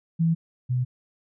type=tone pair in turn; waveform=sine; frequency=164.81 / 125.5 Hz; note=E3 / B2; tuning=0 / +28 cents; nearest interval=perfect fourth; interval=472 cents; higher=first; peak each=-18 / -21 dBFS; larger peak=first; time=0.19-0.35 / 0.69-0.85 s; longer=neither; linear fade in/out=20 ms; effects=none